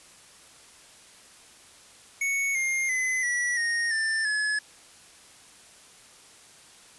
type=tone with pitch steps; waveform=square; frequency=2217 / 2122 / 2031 / 1943.4 / 1860 / 1780.1 / 1703.6 Hz; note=C#7 / C7 / B6 / B6 / A#6 / A6 / G#6; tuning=0 / +24 / +48 / -28 / -4 / +20 / +44 cents; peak=-25 dBFS; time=2.21-4.59 s; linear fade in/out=5 ms; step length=340 ms; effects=white hiss -52 dBFS RMS until 6.98 s + resampled to 24000 Hz